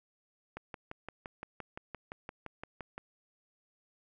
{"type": "click train", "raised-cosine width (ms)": 0.5, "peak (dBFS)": -26, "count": 15, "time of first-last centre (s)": [0.57, 2.98], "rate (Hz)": 5.81, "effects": []}